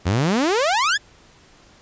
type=exponential sweep; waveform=sawtooth; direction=up; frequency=81.8 to 1800 Hz; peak=-13 dBFS; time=0.05-0.98 s; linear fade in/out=20 ms; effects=pink hiss -51 dBFS RMS until 1.81 s + resampled to 16000 Hz